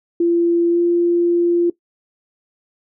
sine tone with pitch glide, 341.6 to 345.4 Hz, F4 to F4, -38 to -19 cents, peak -12 dBFS, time 0.2-1.7 s, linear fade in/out 5 ms, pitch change +19 cents, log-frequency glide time 0.7-0.79 s, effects noise-tail reverb RT60 0.1 s tail -18 dB re dry

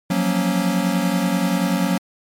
square chord, Gb major seventh, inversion third, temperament equal, 174.61 / 185 / 233.1 / 277.2 Hz, F3 / Gb3 / Bb3 / Db4, 0 / 0 / 0 / 0 cents, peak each -26 / -21 / -25 / -25 dBFS, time 0.1-1.98 s, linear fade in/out 5 ms, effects MP3 64 kbps

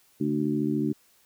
harmonic tone with a mistuned harmonic, 74.1 Hz, D2, 16 cents sharp, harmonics 2 / 3 / 4 / 5, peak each -32 / -28 / -27 / -32 dBFS, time 0.2-0.93 s, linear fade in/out 10 ms, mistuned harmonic 2, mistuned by -50 cents, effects white hiss -62 dBFS RMS until 1.25 s

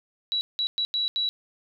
sine tone bursts at uneven times, 3914 Hz, B7, 16 cents flat, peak -23 dBFS, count 5, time 0.32-0.41 / 0.59-0.67 / 0.78-0.85 / 0.94-1.08 / 1.16-1.29 s, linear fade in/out 0 ms, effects none

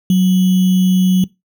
sine tone with sample-and-hold, 185 Hz, F#3, in tune, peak -8 dBFS, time 0.1-1.24 s, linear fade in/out 2 ms, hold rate 3150 Hz, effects noise-tail reverb RT60 0.2 s tail -21 dB re dry

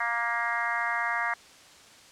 harmonic tone with a mistuned harmonic, 234.4 Hz, A#3, 10 cents sharp, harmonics 3 / 4 / 5 / 6 / 7 / 8 / 9, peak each -35 / -34 / -33 / -37 / -32 / -33 / -35 dBFS, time 0-1.34 s, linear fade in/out 5 ms, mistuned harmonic 8, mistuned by +16 cents, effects white hiss -52 dBFS RMS until 2.11 s + low-pass 7000 Hz 12 dB/octave

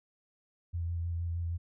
sine tone with vibrato, 85 Hz, F2, 46 cents flat, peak -31 dBFS, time 0.73-1.58 s, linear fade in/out 20 ms, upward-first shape square, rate 6.4 Hz, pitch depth 17 cents each way, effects none

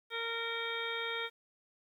harmonic tone, 461.1 Hz, A#4, 19 cents flat, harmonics 1 / 2 / 3 / 4 / 5 / 7 / 8, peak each -41 / -46 / -41 / -43 / -41 / -43 / -43 dBFS, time 0.1-1.3 s, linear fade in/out 50 ms, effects 11-bit

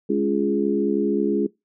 harmonic tone with a mistuned harmonic, 69.3 Hz, C#2, in tune, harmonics 3 / 4 / 5 / 6, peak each -24 / -24 / -24 / -24 dBFS, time 0.09-1.47 s, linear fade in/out 10 ms, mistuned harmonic 4, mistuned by +22 cents, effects noise-tail reverb RT60 0.2 s tail -22 dB re dry

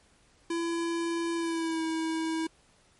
square tone with pitch glide, 336.2 to 322.7 Hz, E4 to E4, +34 to -37 cents, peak -29 dBFS, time 0.5-2.47 s, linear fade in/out 5 ms, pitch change -71 cents, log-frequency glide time 1.35-1.83 s, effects pink hiss -63 dBFS RMS until 2.99 s + MP3 48 kbps

